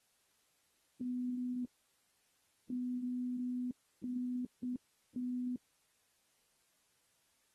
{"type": "tone bursts at uneven times", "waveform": "sine", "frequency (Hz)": 248.6, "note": "B3", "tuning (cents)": 12, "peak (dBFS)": -35, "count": 5, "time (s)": [[1.01, 1.65], [2.7, 3.71], [4.04, 4.45], [4.63, 4.76], [5.16, 5.56]], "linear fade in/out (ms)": 2, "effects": ["white hiss -75 dBFS RMS until 7.54 s", "AAC 32 kbps"]}